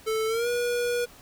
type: tone with pitch glide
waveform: square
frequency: 440 to 482.6 Hz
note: A4 to B4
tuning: 0 to -40 cents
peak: -25 dBFS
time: 0.06-1.06 s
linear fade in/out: 20 ms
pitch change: +160 cents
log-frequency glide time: 0.27-0.48 s
effects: pink hiss -51 dBFS RMS until 1.21 s